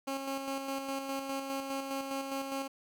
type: tone with tremolo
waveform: 15% pulse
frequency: 271.9 Hz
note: C#4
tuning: 33 cents flat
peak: -27 dBFS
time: 0.07-2.68 s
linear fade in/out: 10 ms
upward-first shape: square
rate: 4.9 Hz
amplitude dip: 40%
effects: none